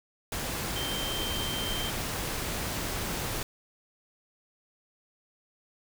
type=tone in noise; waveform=sine; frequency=3136 Hz; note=G7; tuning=in tune; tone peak=-34 dBFS; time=0.76-1.9 s; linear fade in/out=2 ms; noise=pink; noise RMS=-33 dBFS; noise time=0.32-3.43 s; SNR=-4 dB; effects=none